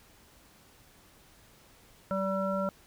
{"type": "harmonic tone", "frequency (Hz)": 192.9, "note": "G3", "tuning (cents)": -28, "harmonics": [1, 3, 5, 7], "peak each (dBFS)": [-32, -31, -41, -35], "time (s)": [2.11, 2.69], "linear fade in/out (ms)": 0, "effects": ["pink hiss -59 dBFS RMS until 2.86 s"]}